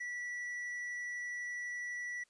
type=tone with tanh clipping; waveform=sine; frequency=1952 Hz; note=B6; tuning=21 cents flat; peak=-39 dBFS; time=0-2.24 s; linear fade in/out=10 ms; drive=5 dB; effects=white hiss -73 dBFS RMS until 2.29 s + resampled to 22050 Hz